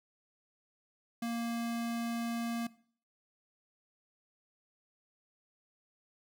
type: tone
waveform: square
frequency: 233.1 Hz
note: A#3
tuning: in tune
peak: -34 dBFS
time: 1.22-2.67 s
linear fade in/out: 5 ms
effects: noise-tail reverb RT60 0.5 s tail -19 dB re dry